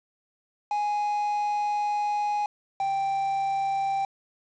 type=tone pair in turn; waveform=triangle; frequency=830.6 / 784 Hz; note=G#5 / G5; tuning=0 / 0 cents; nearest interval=minor second; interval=100 cents; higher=first; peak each=-22 dBFS; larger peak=neither; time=0.71-2.46 / 2.8-4.05 s; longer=first; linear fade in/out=2 ms; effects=resampled to 16000 Hz + 8-bit